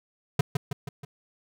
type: tone with echo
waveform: square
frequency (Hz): 141.2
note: C#3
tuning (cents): +32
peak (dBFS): -18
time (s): 0.39-0.41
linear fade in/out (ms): 5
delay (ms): 160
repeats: 4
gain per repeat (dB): -5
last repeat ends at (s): 1.05
effects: none